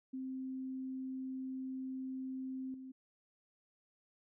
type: tone with level steps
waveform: sine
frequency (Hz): 261.6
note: C4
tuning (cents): 0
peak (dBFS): -39 / -46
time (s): 0.13-2.92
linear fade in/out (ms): 10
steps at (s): 2.74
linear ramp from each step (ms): 2
effects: none